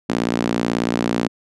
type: tone with high-pass filter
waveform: sawtooth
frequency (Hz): 58.27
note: A#1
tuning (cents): 0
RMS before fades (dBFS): -21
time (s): 0.09-1.28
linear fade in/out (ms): 5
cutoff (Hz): 240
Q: 2
effects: low-pass 7000 Hz 12 dB/octave